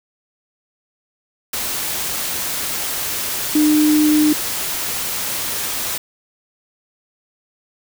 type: tone in noise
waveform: sine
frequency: 303 Hz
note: D#4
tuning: 46 cents flat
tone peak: -11 dBFS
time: 3.55-4.33 s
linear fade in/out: 5 ms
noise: white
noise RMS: -23 dBFS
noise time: 1.53-5.98 s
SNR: +9 dB
effects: none